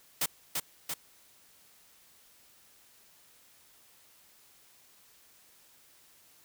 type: noise with echo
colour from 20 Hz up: white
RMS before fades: -29 dBFS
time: 0.21-0.26 s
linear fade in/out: 5 ms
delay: 340 ms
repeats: 2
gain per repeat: -3 dB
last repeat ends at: 0.94 s
effects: white hiss -61 dBFS RMS until 6.44 s